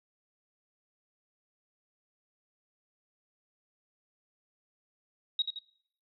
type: tone with echo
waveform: sine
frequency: 3800 Hz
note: A#7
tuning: 33 cents sharp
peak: -25 dBFS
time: 5.39-5.42 s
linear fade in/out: 2 ms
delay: 84 ms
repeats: 2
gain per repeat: -6 dB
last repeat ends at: 5.588 s
effects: noise-tail reverb RT60 0.6 s tail -18 dB re dry